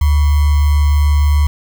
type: tone with sample-and-hold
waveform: sine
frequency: 73.4 Hz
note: D2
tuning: in tune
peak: -8 dBFS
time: 0.01-1.47 s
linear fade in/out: 5 ms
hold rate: 1050 Hz
effects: none